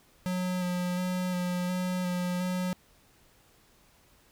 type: tone with vibrato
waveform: square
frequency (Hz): 180.7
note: F#3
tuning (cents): -41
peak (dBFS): -29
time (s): 0.26-2.73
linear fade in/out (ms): 0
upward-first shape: square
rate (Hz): 1.4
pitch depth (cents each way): 15
effects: pink hiss -62 dBFS RMS until 4.31 s

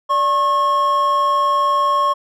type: tone pair together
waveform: triangle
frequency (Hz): 583.9 / 1087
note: D5 / C#6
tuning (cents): -10 / -34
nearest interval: major seventh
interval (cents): 1076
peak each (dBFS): -21 / -12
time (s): 0.09-2.14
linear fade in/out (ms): 20
effects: none

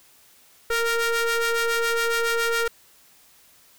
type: ring-modulated tone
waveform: sawtooth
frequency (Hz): 465.3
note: A#4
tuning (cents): -3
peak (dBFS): -14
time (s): 0.7-2.68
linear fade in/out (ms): 5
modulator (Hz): 927
effects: white hiss -55 dBFS RMS until 3.78 s

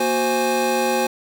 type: tone cluster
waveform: square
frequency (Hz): 236 / 368.4 / 523 / 826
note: A#3 / F#4 / C5 / G#5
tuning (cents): +22 / -7 / -1 / -10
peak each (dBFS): -27 / -25 / -23 / -23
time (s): 0-1.07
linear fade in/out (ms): 5
effects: none

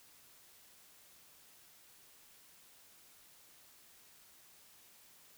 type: silence
effects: white hiss -62 dBFS RMS until 5.37 s

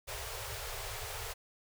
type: band-stop noise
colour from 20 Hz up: pink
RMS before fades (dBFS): -41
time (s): 0.07-1.34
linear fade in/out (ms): 20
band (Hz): 120 to 390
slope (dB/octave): 96
effects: none

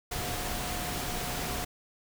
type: tone in noise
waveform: sine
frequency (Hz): 720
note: F#5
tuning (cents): -47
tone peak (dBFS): -41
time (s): 0.11-1.65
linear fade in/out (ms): 10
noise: pink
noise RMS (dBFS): -34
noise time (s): 0.11-1.65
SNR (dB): -10
effects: none

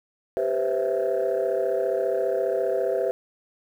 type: chord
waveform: sine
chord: C major seventh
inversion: second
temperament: equal with one note detuned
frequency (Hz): 392 / 493.9 / 528.7 / 659.3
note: G4 / B4 / C5 / E5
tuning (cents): 0 / 0 / +18 / 0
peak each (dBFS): -26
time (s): 0.37-3.11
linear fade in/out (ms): 0
effects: tanh soft clip ceiling -16 dBFS + 9-bit

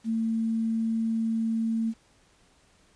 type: tone with quantisation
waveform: sine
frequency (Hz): 225.1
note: A3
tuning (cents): +40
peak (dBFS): -24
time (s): 0.04-1.94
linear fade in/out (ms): 50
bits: 9
effects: pink hiss -62 dBFS RMS until 2.95 s + resampled to 22050 Hz

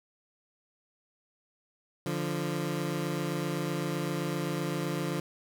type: tone pair together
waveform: 20% pulse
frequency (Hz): 146.83 / 174.61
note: D3 / F3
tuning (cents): 0 / 0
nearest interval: minor third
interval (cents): 300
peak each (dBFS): -28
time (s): 2.06-5.2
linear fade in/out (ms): 2
effects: none

